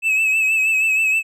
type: tone with vibrato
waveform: triangle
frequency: 2596 Hz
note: E7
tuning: 27 cents flat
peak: -13 dBFS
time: 0.02-1.23 s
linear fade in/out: 50 ms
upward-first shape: sine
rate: 6.3 Hz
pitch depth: 42 cents each way
effects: none